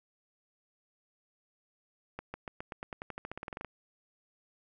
accelerating click train, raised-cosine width 0.5 ms, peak -24 dBFS, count 19, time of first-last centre 2.19-3.647 s, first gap 150 ms, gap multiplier 0.92, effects none

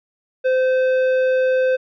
sine tone with tanh clipping, 516 Hz, C5, 24 cents flat, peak -16 dBFS, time 0.44-1.77 s, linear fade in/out 20 ms, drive 10 dB, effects none

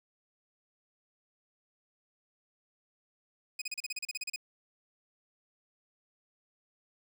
20% pulse tone bursts, 2500 Hz, D#7, 8 cents sharp, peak -29 dBFS, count 13, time 3.59-4.361 s, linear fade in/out 5 ms, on 27 ms, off 35 ms, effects none

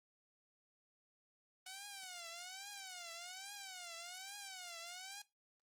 5% pulse tone with vibrato, 739 Hz, F#5, 2 cents flat, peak -36 dBFS, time 1.66-5.22 s, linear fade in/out 5 ms, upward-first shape triangle, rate 1.2 Hz, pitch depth 190 cents each way, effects noise-tail reverb RT60 0.2 s tail -17 dB re dry + Opus 24 kbps

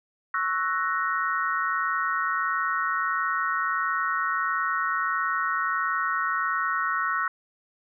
sine chord, F# dominant seventh, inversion second, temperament equal, 1108.7 / 1318.5 / 1480 / 1864.7 Hz, C#6 / E6 / F#6 / A#6, 0 / 0 / 0 / 0 cents, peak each -29 / -28 / -29 / -31 dBFS, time 0.34-7.28 s, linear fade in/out 2 ms, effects none

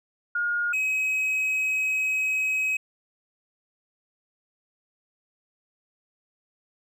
sine / triangle tone pair in turn, 1427 / 2543 Hz, F6 / D#7, +37 / +37 cents, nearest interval minor seventh, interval 1000 cents, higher second, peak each -23 / -21 dBFS, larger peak second, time 0.35-0.73 / 0.73-2.77 s, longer second, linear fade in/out 5 ms, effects none

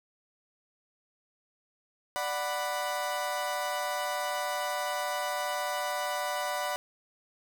30% pulse chord, B minor, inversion first, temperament equal with one note detuned, 590.4 / 740 / 987.8 Hz, D5 / F#5 / B5, +9 / 0 / 0 cents, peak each -32 dBFS, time 2.16-6.76 s, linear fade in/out 0 ms, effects 9-bit

